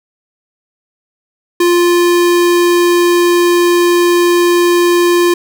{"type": "tone", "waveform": "square", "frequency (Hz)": 349.2, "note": "F4", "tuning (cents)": 0, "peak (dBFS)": -8, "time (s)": [1.6, 5.34], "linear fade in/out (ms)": 5, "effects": []}